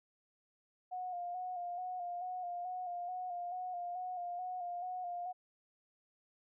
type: tone with vibrato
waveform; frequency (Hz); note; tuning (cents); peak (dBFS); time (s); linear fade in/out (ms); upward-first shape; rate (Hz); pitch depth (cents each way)
sine; 718; F5; +48; -38; 0.91-5.33; 20; square; 2.3; 33
effects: none